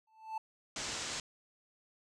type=tone with exponential growth; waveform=triangle; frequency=880 Hz; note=A5; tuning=in tune; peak=-31 dBFS; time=0.07-0.38 s; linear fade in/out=5 ms; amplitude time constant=67 ms
type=low-pass noise; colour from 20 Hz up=white; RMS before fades=-40 dBFS; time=0.76-1.2 s; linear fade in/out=2 ms; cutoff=7800 Hz; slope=48 dB/octave
effects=none